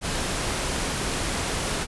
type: noise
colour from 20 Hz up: pink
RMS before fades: -27 dBFS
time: 0.01-1.87 s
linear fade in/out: 50 ms
effects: resampled to 24000 Hz